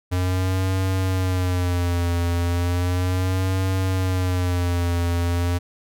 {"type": "tone with vibrato", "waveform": "square", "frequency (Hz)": 90.2, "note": "F#2", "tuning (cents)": -44, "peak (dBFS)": -20, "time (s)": [0.11, 5.59], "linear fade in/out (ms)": 20, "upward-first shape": "sine", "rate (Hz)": 0.35, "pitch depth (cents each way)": 80, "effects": []}